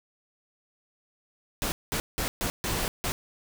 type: noise bursts at uneven times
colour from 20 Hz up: pink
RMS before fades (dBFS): -29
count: 6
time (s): 1.62-1.72 / 1.92-2 / 2.18-2.28 / 2.41-2.5 / 2.64-2.88 / 3.04-3.12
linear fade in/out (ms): 0
effects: none